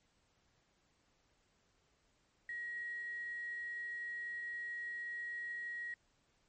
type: tone with quantisation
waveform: sine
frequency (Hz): 1900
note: A#6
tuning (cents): +33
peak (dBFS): -40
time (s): 2.49-5.94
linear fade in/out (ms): 2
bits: 10
effects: pink hiss -75 dBFS RMS until 6.48 s + MP3 32 kbps